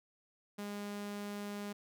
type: tone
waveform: sawtooth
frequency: 204.6 Hz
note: G#3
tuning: 26 cents flat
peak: -36 dBFS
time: 0.58-1.73 s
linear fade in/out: 10 ms
effects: none